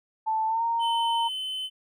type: tone with pitch glide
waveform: sine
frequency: 880 to 925.4 Hz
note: A5 to A#5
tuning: 0 to -13 cents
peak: -23 dBFS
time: 0.26-1.29 s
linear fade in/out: 20 ms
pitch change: +87 cents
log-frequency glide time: 0.47-0.63 s
type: tone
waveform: triangle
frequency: 3047 Hz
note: G7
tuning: 50 cents flat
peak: -28 dBFS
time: 0.79-1.7 s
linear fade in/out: 50 ms
effects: none